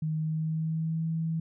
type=tone with pitch glide; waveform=sine; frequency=156.5 to 162.39 Hz; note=D#3 to E3; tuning=+10 to -26 cents; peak=-27 dBFS; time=0.02-1.4 s; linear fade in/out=5 ms; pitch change=+64 cents; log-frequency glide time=0.17-1.06 s; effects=none